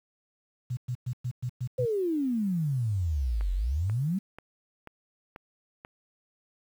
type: tone bursts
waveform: sine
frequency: 123.9 Hz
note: B2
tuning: 6 cents sharp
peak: -28 dBFS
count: 7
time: 0.7-1.857 s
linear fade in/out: 10 ms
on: 71 ms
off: 110 ms
type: exponential two-way sweep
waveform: sine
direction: down then up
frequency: 523 to 43.65 to 204.5 Hz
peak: -25 dBFS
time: 1.78-4.19 s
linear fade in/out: 10 ms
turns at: 3.53 s
type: click train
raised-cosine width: 0.5 ms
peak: -28 dBFS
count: 6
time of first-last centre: 3.41-5.849 s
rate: 2.05 Hz
effects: 9-bit